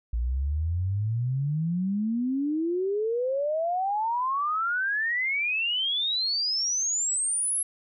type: exponential sweep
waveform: sine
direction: up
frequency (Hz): 56 to 11175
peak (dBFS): -24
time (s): 0.13-7.63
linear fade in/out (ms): 5
effects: none